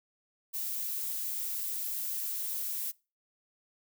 violet noise, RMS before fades -35 dBFS, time 0.53-2.92 s, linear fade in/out 20 ms, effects noise-tail reverb RT60 0.3 s tail -23 dB re dry

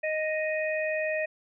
harmonic tone, 622.3 Hz, D#5, in tune, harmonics 1 / 3 / 4, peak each -28 / -33 / -34 dBFS, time 0.03-1.26 s, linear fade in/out 10 ms, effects none

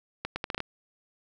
accelerating click train, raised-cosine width 0.3 ms, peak -15 dBFS, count 7, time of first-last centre 0.25-0.604 s, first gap 110 ms, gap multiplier 0.74, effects none

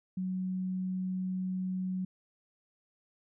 sine tone, 185.6 Hz, F#3, 6 cents sharp, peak -31 dBFS, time 0.17-2.05 s, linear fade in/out 5 ms, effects none

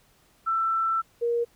sine tone pair in turn, 1334 / 471.6 Hz, E6 / A#4, +20 / +20 cents, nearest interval octave + tritone, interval 1800 cents, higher first, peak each -22 dBFS, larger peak neither, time 0.46-1.02 / 1.21-1.45 s, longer first, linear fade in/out 20 ms, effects pink hiss -62 dBFS RMS until 1.55 s

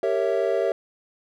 triangle chord, G diminished seventh, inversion none, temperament equal with one note detuned, 392 / 461.3 / 554.4 / 659.3 Hz, G4 / Bb4 / Db5 / Fb5, 0 / -18 / 0 / 0 cents, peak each -24 dBFS, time 0.03-0.72 s, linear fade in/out 2 ms, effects none

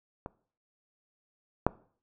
clicks, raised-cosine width 1 ms, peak -23 / -8 dBFS, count 2, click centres 0.261 / 1.666 s, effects noise-tail reverb RT60 0.5 s tail -21 dB re dry

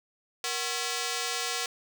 5% pulse ring-modulated tone, 610 Hz, D#5, 34 cents flat, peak -15 dBFS, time 0.44-1.66 s, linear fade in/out 2 ms, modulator 137 Hz, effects none

